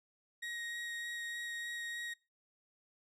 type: tone with vibrato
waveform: 35% pulse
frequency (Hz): 1884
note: A#6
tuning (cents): +18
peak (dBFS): -38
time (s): 0.42-2.14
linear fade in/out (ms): 10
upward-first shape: sine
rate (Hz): 3.3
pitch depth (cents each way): 9
effects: noise-tail reverb RT60 0.3 s tail -24 dB re dry + low-pass 10000 Hz 12 dB/octave